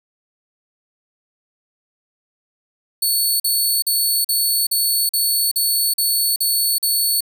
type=tone bursts; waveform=10% pulse; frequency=4435 Hz; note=C#8; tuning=in tune; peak=-9 dBFS; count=10; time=3.02-7.207 s; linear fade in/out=5 ms; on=380 ms; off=43 ms; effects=none